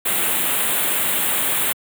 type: band-stop noise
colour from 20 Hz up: white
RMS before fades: -20 dBFS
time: 0.05-1.73 s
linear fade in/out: 10 ms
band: 3700 to 7900 Hz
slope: 48 dB/octave
effects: high-pass 150 Hz 12 dB/octave